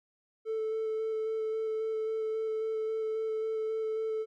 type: tone with vibrato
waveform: triangle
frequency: 440.1 Hz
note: A4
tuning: in tune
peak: -27 dBFS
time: 0.45-4.26 s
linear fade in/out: 50 ms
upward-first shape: square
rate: 3.7 Hz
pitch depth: 9 cents each way
effects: tanh soft clip ceiling -25 dBFS